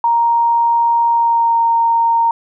sine tone with pitch glide, 934 to 924.3 Hz, A#5 to A#5, +3 to -15 cents, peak -10 dBFS, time 0.04-2.31 s, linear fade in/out 2 ms, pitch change -18 cents, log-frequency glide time 1.09-1.6 s, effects none

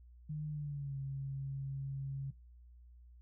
sine tone with pitch glide, 151.7 to 136.72 Hz, D#3 to C#3, -44 to -24 cents, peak -37 dBFS, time 0.29-2.31 s, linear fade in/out 10 ms, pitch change -180 cents, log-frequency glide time 0.48-0.97 s, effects noise-tail reverb RT60 0.2 s tail -17 dB re dry + added 60 Hz sine -55 dBFS peak until 3.21 s

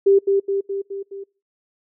sine tone with echo, 394.5 Hz, G4, 11 cents sharp, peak -10 dBFS, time 0.06-0.19 s, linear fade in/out 10 ms, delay 210 ms, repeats 5, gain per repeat -4 dB, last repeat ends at 1.24 s, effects noise-tail reverb RT60 0.4 s tail -26 dB re dry

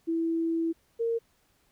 sine tone pair in turn, 329.6 / 461 Hz, E4 / A#4, 0 / -19 cents, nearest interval tritone, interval 581 cents, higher second, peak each -25 dBFS, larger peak neither, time 0.07-0.73 / 0.99-1.19 s, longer first, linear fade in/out 20 ms, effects pink hiss -68 dBFS RMS until 1.71 s

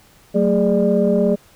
sine tone cluster, 186.3 / 223 / 412.7 / 594 Hz, F#3 / A3 / G#4 / D5, +12 / +23 / -11 / +20 cents, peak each -18 dBFS, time 0.34-1.36 s, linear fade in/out 20 ms, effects tanh soft clip ceiling -5 dBFS + pink hiss -51 dBFS RMS until 1.55 s

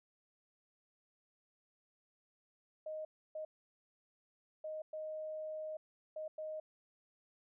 sine tone bursts at uneven times, 622.3 Hz, D#5, in tune, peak -40 dBFS, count 6, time 2.86-3.05 / 3.35-3.45 / 4.64-4.82 / 4.93-5.77 / 6.16-6.28 / 6.38-6.6 s, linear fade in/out 5 ms, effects none

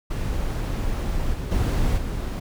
brown noise with level steps, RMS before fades -25 / -28 / -21 / -27 dBFS, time 0.1-2.4 s, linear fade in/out 10 ms, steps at 1.33 / 1.51 / 1.97 s, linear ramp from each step 10 ms, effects none

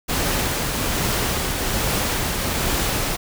pink noise with tremolo, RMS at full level -21 dBFS, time 0.08-3.17 s, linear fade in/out 20 ms, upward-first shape triangle, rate 1.2 Hz, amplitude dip 30%, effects none

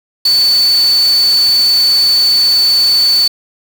sine tone in noise, 4486 Hz, C#8, 20 cents sharp, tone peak -7 dBFS, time 0.25-3.28 s, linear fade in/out 5 ms, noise white, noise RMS -24 dBFS, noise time 0.25-3.28 s, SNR +14 dB, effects none

